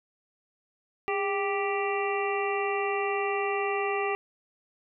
harmonic tone with a mistuned harmonic, 392 Hz, G4, in tune, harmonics 1 / 2 / 3 / 5 / 6 / 7, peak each -29 / -32 / -34 / -36 / -37 / -37 dBFS, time 1.08-4.15 s, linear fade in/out 0 ms, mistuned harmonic 1, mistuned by +60 cents, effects none

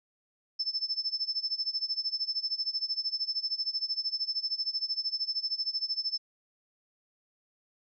sine tone with tremolo, 5274 Hz, E8, in tune, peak -26 dBFS, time 0.59-6.18 s, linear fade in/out 10 ms, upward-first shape sine, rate 13 Hz, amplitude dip 90%, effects none

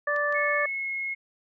harmonic tone, 585 Hz, D5, 7 cents flat, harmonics 1 / 2 / 3, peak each -28 / -30 / -26 dBFS, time 0.07-0.66 s, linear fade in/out 5 ms
clicks, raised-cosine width 0.2 ms, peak -29 dBFS, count 2, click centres 0.163 / 0.325 s
sine tone with pitch glide, 2189 to 2166 Hz, C#7 to C#7, -22 to -41 cents, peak -28 dBFS, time 0.34-1.15 s, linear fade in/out 20 ms, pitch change -19 cents, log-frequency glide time 0.66-0.91 s
effects none

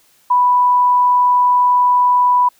sine tone, 987.8 Hz, B5, in tune, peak -9 dBFS, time 0.3-2.49 s, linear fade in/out 10 ms, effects white hiss -54 dBFS RMS until 2.59 s

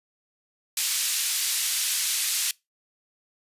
white band-pass noise, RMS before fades -26 dBFS, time 0.77-2.51 s, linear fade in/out 2 ms, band 2600 to 11000 Hz, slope 12 dB/octave, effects noise-tail reverb RT60 0.2 s tail -23 dB re dry + resampled to 32000 Hz

